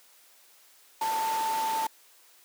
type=tone in noise; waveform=sine; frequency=889 Hz; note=A5; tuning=18 cents sharp; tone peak=-26 dBFS; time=1.01-1.87 s; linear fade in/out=5 ms; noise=pink; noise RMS=-35 dBFS; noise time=1.01-1.87 s; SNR=+6 dB; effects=white hiss -58 dBFS RMS until 2.44 s + high-pass 400 Hz 12 dB/octave